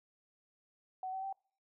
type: tone with pitch steps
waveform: sine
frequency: 750 / 763.6 / 777.3 Hz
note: F#5 / G5 / G5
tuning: +23 / -46 / -15 cents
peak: -37 dBFS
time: 1.03-1.327 s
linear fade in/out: 2 ms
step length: 99 ms
effects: noise-tail reverb RT60 0.5 s tail -26 dB re dry